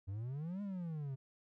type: exponential two-way sweep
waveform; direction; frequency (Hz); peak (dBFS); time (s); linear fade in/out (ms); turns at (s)
triangle; up then down; 92.5 to 207.7 to 129.8; -37; 0.07-1.16; 20; 0.62
effects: none